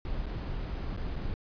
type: noise with dropouts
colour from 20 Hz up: brown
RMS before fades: -34 dBFS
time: 0.05-1.34 s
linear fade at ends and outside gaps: 1 ms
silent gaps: 0.258-0.265 / 0.965-0.974 / 1.158-1.162 s
effects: resampled to 11025 Hz